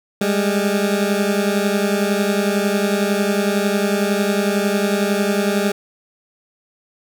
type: beating tone pair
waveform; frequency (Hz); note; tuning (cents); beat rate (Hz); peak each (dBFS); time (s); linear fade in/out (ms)
20% pulse; 199.5 / 210.5; G3 / G#3; +31 / +24; 11; -13 / -16; 0.21-5.72; 5
effects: none